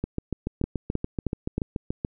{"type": "two click trains", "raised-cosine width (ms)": 3, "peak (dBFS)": [-14, -12], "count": [15, 4], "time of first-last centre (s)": [[0.04, 2.049], [0.64, 1.58]], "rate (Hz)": [6.97, 3.19], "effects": []}